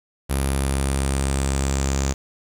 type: tone with low-pass filter sweep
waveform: sawtooth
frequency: 67.9 Hz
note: C#2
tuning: 35 cents flat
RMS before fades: -22 dBFS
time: 0.29-2.14 s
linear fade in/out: 20 ms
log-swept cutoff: 11000 to 6900 Hz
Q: 8.1
effects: 7-bit